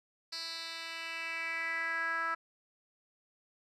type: tone with band-pass filter sweep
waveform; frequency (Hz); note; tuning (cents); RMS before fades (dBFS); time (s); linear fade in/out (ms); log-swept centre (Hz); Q
10% pulse; 329.6; E4; 0; -37; 0.32-2.35; 10; 4500 to 1400; 4.2
effects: none